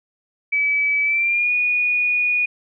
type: tone with pitch glide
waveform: sine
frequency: 2293 to 2458 Hz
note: D7 to D#7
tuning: -42 to -22 cents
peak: -16 dBFS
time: 0.52-2.46 s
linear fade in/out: 10 ms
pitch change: +120 cents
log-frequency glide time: 1.03-1.52 s
effects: none